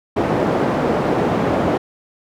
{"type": "band-pass noise", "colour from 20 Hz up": "white", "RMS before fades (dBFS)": -18, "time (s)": [0.16, 1.78], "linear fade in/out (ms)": 10, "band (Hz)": [120, 590], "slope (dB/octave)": 12, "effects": []}